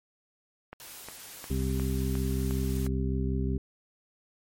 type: click train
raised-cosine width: 0.5 ms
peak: -25 dBFS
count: 7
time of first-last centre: 0.73-2.865 s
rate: 2.81 Hz
type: noise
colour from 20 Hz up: white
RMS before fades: -45 dBFS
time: 0.8-2.87 s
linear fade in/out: 0 ms
type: harmonic tone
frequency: 65.41 Hz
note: C2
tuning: in tune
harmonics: 1 / 2 / 3 / 4 / 6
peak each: -29 / -32 / -34 / -35 / -37 dBFS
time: 1.5-3.58 s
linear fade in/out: 5 ms
effects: MP3 64 kbps